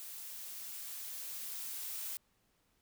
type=noise with level ramp; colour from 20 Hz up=blue; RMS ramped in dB=-47 to -41 dBFS; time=0-2.17 s; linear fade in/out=0 ms; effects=pink hiss -75 dBFS RMS until 2.81 s